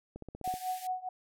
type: click train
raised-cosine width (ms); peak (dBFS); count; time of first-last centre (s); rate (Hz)
2; -30; 7; 0.16-0.54; 15.8
type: tone with tremolo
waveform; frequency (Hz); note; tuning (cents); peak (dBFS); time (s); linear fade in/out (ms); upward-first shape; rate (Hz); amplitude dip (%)
sine; 740; F#5; 0; -29; 0.44-1.09; 5; triangle; 4.8; 95
type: band-pass noise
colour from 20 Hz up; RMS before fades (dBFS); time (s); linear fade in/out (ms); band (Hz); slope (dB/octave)
white; -49; 0.44-0.87; 2; 1600 to 16000; 96
effects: none